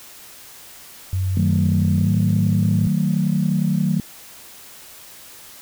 sine tone with pitch glide, 94 to 106.12 Hz, F#2 to G#2, +28 to +38 cents, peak -18 dBFS, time 1.13-2.87 s, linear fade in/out 0 ms, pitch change +210 cents, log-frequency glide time 1.98-2.12 s
sine chord, D# diminished, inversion none, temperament just, 155.56 / 186.68 / 224 Hz, D#3 / F#3 / A3, 0 / +16 / +31 cents, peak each -20 / -19 / -23 dBFS, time 1.37-4 s, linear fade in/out 2 ms
effects tanh soft clip ceiling -7 dBFS + white hiss -42 dBFS RMS until 5.61 s

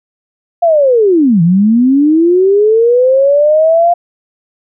sine linear two-way sweep, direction down then up, 701 to 161.3 to 701 Hz, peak -5 dBFS, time 0.62-3.94 s, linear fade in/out 10 ms, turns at 1.42 s, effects none

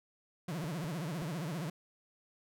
40% pulse tone with vibrato, 162 Hz, E3, 30 cents flat, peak -35 dBFS, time 0.48-1.7 s, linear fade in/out 5 ms, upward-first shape triangle, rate 15 Hz, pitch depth 280 cents each way
clicks, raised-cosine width 2 ms, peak -31 dBFS, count 3, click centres 0.641 / 0.843 / 1.221 s
effects none

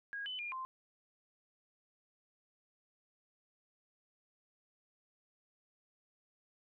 sine tone with pitch steps, 1639 / 3017 / 2412 / 1043 Hz, G#6 / F#7 / D7 / C6, -23 / +33 / +46 / -6 cents, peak -39 dBFS, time 0.13-0.65 s, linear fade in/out 0 ms, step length 130 ms, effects none

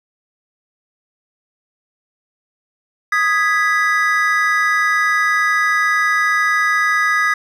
triangle chord, G# minor, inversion second, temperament equal, 1244.5 / 1661.2 / 1975.5 Hz, D#6 / G#6 / B6, 0 / 0 / 0 cents, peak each -16 dBFS, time 3.12-7.34 s, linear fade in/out 5 ms, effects none

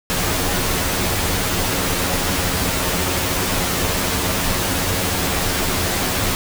pink noise with comb filter, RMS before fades -20 dBFS, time 0.1-6.35 s, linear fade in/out 0 ms, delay 11 ms, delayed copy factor +0.65, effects none

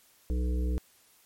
harmonic tone, 61.6 Hz, B1, 4 cents flat, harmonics 1 / 3 / 5 / 7 / 8, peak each -26 / -39 / -39 / -43 / -47 dBFS, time 0.3-0.78 s, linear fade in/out 0 ms, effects white hiss -62 dBFS RMS until 1.25 s + MP3 64 kbps

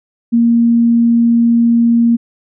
sine tone, 233.7 Hz, A#3, 5 cents sharp, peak -7 dBFS, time 0.32-2.17 s, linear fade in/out 20 ms, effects none

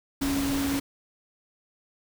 sine tone in noise, 277.2 Hz, C#4, in tune, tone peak -25 dBFS, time 0.21-0.8 s, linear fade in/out 10 ms, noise pink, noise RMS -32 dBFS, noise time 0.21-0.8 s, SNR +4 dB, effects none

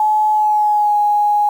sine tone with pitch glide, 854 to 831.1 Hz, G#5 to G#5, +48 to +1 cents, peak -11 dBFS, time 0-1.49 s, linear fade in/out 2 ms, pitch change -47 cents, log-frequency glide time 0.32-0.97 s, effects 7-bit

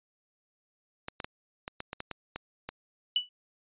clicks, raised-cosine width 0.3 ms, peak -20 dBFS, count 10, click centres 1.084 / 1.202 / 1.245 / 1.679 / 1.804 / 1.931 / 2.004 / 2.113 / 2.36 / 2.69 s
sine tone with exponential decay, 2960 Hz, F#7, in tune, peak -20 dBFS, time 3.16-3.29 s, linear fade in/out 2 ms, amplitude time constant 27 ms
effects resampled to 8000 Hz

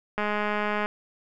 click train, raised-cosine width 0.5 ms, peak -13 dBFS, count 143, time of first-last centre 0.18-0.859 s, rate 209 Hz, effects none

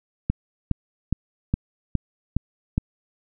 click train, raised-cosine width 5 ms, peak -8 dBFS, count 7, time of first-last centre 0.3-2.779 s, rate 2.42 Hz, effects none

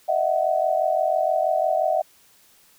sine tone cluster, 617 / 663 / 748 Hz, D#5 / E5 / F#5, -15 / +10 / +19 cents, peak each -23 dBFS, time 0.08-2.02 s, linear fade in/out 10 ms, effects white hiss -56 dBFS RMS until 2.78 s

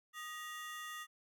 35% pulse ring-modulated tone, 1568 Hz, G6, in tune, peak -39 dBFS, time 0.13-1.07 s, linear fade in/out 50 ms, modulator 331 Hz, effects none

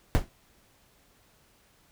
brown noise with exponential decay, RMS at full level -18 dBFS, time 0.15-0.29 s, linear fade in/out 0 ms, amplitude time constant 30 ms, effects pink hiss -63 dBFS RMS until 1.91 s

